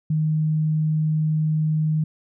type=tone; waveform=sine; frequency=155.4 Hz; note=D#3; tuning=2 cents flat; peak=-18 dBFS; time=0.1-2.04 s; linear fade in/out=5 ms; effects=none